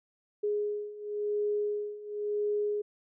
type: beating tone pair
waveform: sine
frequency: 415.3 / 416.25 Hz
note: G#4 / G#4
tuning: 0 / +4 cents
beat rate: 0.95 Hz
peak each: -34 / -31 dBFS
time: 0.43-2.82 s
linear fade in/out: 10 ms
effects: none